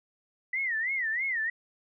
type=tone with vibrato; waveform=sine; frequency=1956 Hz; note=B6; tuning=17 cents flat; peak=-27 dBFS; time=0.53-1.5 s; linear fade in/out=5 ms; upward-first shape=sine; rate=3.1 Hz; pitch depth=190 cents each way; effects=none